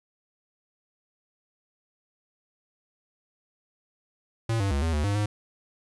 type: tone with pitch steps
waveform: square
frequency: 113.9 / 98.6 / 70.1 / 81.6 / 74.6 / 101.3 / 104.4 Hz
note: A#2 / G2 / C#2 / E2 / D2 / G#2 / G#2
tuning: -40 / +11 / +20 / -17 / +28 / -43 / +10 cents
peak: -24 dBFS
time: 4.49-5.26 s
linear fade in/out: 5 ms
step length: 110 ms
effects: resampled to 24000 Hz + 10-bit